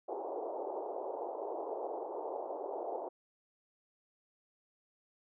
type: band-pass noise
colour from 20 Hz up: pink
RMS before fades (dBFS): -40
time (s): 0.08-3.09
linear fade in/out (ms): 10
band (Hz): 360 to 890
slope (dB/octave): 48
effects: none